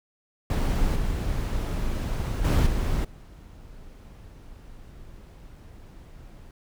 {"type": "noise with level steps", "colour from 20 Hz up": "brown", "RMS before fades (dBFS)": [-23, -27, -19, -25, -45], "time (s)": [0.5, 6.51], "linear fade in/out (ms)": 2, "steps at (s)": [0.95, 2.44, 2.66, 3.04], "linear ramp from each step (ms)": 10, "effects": []}